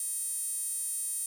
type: tone with high-pass filter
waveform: sawtooth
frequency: 634 Hz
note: D#5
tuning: 32 cents sharp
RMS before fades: -34 dBFS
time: 0-1.26 s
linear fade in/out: 2 ms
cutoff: 9400 Hz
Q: 7.1
effects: none